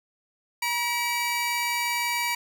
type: tone pair together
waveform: sawtooth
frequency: 957.4 / 2303 Hz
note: A#5 / D7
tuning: +46 / -34 cents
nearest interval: octave + minor third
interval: 1520 cents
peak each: -24 dBFS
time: 0.62-2.35 s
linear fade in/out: 5 ms
effects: none